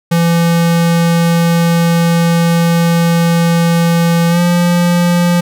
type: tone with pitch glide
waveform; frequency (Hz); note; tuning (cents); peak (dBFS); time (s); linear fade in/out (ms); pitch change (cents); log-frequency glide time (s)
square; 168.8 to 174.45; E3 to F3; +41 to -2; -9; 0.11-5.41; 10; +57; 4.29-4.4
effects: none